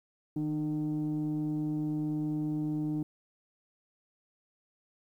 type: tone pair together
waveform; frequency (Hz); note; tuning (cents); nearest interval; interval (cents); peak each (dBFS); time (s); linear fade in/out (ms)
sine; 154.09 / 303.5; D#3 / D#4; -16 / -43; octave; 1173; -32 / -29; 0.36-3.03; 5
effects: tanh soft clip ceiling -26 dBFS + 11-bit